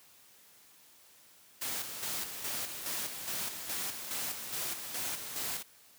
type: noise with tremolo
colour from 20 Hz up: white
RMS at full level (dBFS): -36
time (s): 1.61-5.63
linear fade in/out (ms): 10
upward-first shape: square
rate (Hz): 2.4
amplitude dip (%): 50
effects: white hiss -60 dBFS RMS until 5.98 s + high-pass 80 Hz 12 dB/octave